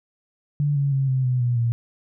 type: tone with pitch steps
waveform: sine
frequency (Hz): 145.6 / 140.48 / 135.54 / 130.77 / 126.17 / 121.73 / 117.45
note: D3 / C#3 / C#3 / C3 / B2 / B2 / A#2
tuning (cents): -15 / +23 / -39 / -1 / +37 / -25 / +13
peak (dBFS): -18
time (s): 0.6-1.72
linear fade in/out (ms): 0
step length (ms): 160
effects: none